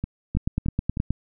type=two click trains; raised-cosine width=5 ms; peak=-10 / -14 dBFS; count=8 / 4; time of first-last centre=0.37-1.106 / 0.04-0.972 s; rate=9.51 / 3.22 Hz; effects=none